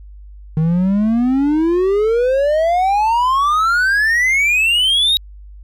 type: exponential sweep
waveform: triangle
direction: up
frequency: 154.6 to 3825 Hz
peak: -10 dBFS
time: 0.57-5.17 s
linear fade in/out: 0 ms
effects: added 50 Hz sine -34 dBFS peak until 5.63 s